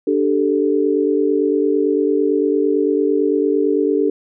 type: chord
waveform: sine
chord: D suspended fourth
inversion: none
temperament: just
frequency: 293.7 / 391.6 / 440.5 Hz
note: D4 / G4 / A4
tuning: 0 / -2 / +2 cents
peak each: -18 dBFS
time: 0.07-4.1 s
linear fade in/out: 5 ms
effects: none